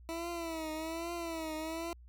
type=tone with vibrato; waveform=20% pulse; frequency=327.3 Hz; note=E4; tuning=12 cents flat; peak=-32 dBFS; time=0.09-1.93 s; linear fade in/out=0 ms; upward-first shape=triangle; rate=1.2 Hz; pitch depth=95 cents each way; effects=added 60 Hz sine -52 dBFS peak until 2.08 s